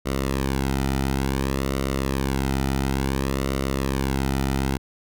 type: tone with flanger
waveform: sawtooth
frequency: 67.3 Hz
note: C2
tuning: 49 cents sharp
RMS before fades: -24 dBFS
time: 0.05-4.78 s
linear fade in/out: 20 ms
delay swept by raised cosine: 1.2 to 1.83 ms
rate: 0.57 Hz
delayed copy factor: -0.7
effects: none